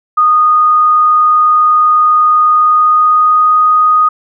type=tone with pitch glide; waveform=sine; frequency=1234 to 1243.3 Hz; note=D#6 to D#6; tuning=-15 to -2 cents; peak=-5 dBFS; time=0.17-4.09 s; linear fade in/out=10 ms; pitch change=+13 cents; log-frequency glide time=2.54-3.57 s; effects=none